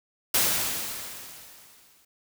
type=noise with exponential decay; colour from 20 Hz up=white; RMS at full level=-21 dBFS; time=0.34-2.05 s; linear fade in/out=5 ms; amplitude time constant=370 ms; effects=none